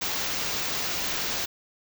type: band-stop noise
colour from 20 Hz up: white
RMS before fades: -29 dBFS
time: 0.01-1.46 s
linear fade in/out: 10 ms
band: 6900 to 16000 Hz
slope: 48 dB/octave
effects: none